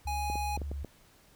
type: tone with vibrato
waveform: sine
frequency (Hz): 71.3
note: C#2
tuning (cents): +49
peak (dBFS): -34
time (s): 0.05-0.84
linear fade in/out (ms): 10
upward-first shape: triangle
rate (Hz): 2.3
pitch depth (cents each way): 30
type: tone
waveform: square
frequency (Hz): 830.6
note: G#5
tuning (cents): 0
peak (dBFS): -33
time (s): 0.07-0.57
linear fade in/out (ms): 5
type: clicks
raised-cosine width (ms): 2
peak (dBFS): -26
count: 6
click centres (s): 0.3 / 0.356 / 0.575 / 0.617 / 0.715 / 0.847
effects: pink hiss -61 dBFS RMS until 1.35 s